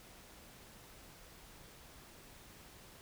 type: silence
effects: pink hiss -57 dBFS RMS until 3.01 s